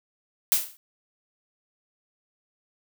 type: noise with exponential decay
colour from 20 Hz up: blue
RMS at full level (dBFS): -17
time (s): 0.52-0.77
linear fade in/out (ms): 0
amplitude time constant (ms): 53
effects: none